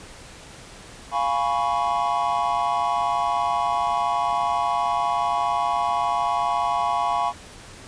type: chord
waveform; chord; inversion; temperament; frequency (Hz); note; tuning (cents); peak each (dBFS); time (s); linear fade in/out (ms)
triangle; C# dominant seventh; first; equal; 698.5 / 830.6 / 987.8 / 1108.7; E#5 / G#5 / B5 / C#6; 0 / 0 / 0 / 0; -24; 1.11-7.33; 50
effects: pink hiss -43 dBFS RMS until 7.87 s + resampled to 22050 Hz